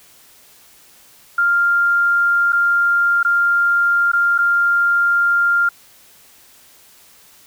sine tone with dropouts, 1396.9 Hz, F6, in tune, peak -12 dBFS, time 1.38-5.69 s, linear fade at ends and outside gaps 5 ms, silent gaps 2.523-2.529 / 3.23-3.248 / 4.118-4.132 / 4.38-4.386 s, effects white hiss -48 dBFS RMS until 7.46 s

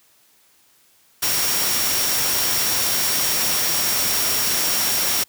sine tone in noise, 5588 Hz, F8, in tune, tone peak -25 dBFS, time 1.22-5.24 s, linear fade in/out 10 ms, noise white, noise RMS -21 dBFS, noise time 1.22-5.24 s, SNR -7 dB, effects white hiss -57 dBFS RMS until 5.28 s + high-pass 60 Hz 12 dB/octave

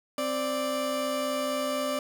30% pulse tone pair together, 261.6 / 587.3 Hz, C4 / D5, 0 / 0 cents, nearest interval octave + major second, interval 1400 cents, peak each -30 / -26 dBFS, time 0.18-1.99 s, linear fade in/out 2 ms, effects none

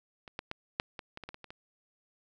clicks, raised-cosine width 0.3 ms, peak -30 / -20 / -20 / -12 / -24 / -26 / -27 / -25 / -28 / -30 / -29 dBFS, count 11, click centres 0.278 / 0.391 / 0.514 / 0.799 / 0.992 / 1.174 / 1.237 / 1.29 / 1.344 / 1.443 / 1.505 s, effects none

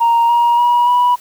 sine tone with pitch steps, 932.3 / 947.5 / 963 / 978.7 Hz, A#5 / A#5 / B5 / B5, 0 / +28 / -44 / -16 cents, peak -7 dBFS, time 0-1.16 s, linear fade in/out 20 ms, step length 290 ms, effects tanh soft clip ceiling -7 dBFS + white hiss -43 dBFS RMS until 1.2 s

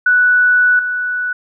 sine tone with level steps, 1480 Hz, F#6, in tune, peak -8 / -16 dBFS, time 0.06-1.33 s, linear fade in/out 5 ms, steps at 0.79 s, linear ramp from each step 2 ms, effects none

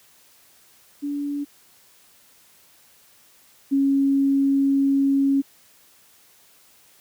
sine tone pair in turn, 287 / 275.3 Hz, D4 / C#4, -40 / -12 cents, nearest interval minor second, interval 72 cents, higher first, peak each -24 / -16 dBFS, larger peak second, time 1.02-1.45 / 3.71-5.42 s, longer second, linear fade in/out 20 ms, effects white hiss -55 dBFS RMS until 7 s + high-pass 60 Hz 12 dB/octave

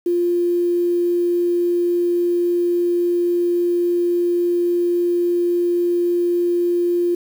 sine tone with quantisation, 349.2 Hz, F4, in tune, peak -15 dBFS, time 0.06-7.15 s, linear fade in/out 5 ms, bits 7, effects none

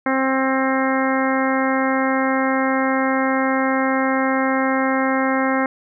harmonic tone, 265.1 Hz, C4, 23 cents sharp, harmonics 1 / 2 / 3 / 4 / 5 / 6 / 7 / 8, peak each -20 / -23 / -25 / -26 / -27 / -28 / -28 / -29 dBFS, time 0.06-5.66 s, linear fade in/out 2 ms, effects none

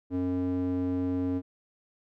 square tone with band-pass filter, 90.9 Hz, F#2, 30 cents flat, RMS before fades -29 dBFS, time 0.1-1.42 s, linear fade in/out 50 ms, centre 310 Hz, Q 3.1, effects none

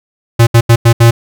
square tone bursts at uneven times, 116.54 Hz, A#2, in tune, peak -3 dBFS, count 5, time 0.39-0.47 / 0.54-0.61 / 0.69-0.76 / 0.85-0.93 / 1-1.11 s, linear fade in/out 10 ms, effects none

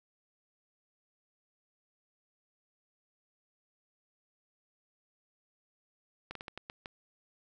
slowing click train, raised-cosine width 0.3 ms, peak -25 dBFS, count 7, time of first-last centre 6.31-6.859 s, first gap 43 ms, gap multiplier 1.3, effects none

